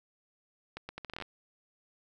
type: accelerating click train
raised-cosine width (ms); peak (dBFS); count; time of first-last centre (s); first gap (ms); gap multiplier
0.3; -24; 11; 0.77-1.223; 120; 0.75
effects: none